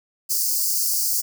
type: high-pass noise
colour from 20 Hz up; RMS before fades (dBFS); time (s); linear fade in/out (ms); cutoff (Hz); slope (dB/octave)
white; -22; 0.29-1.22; 20; 4500; 96
effects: none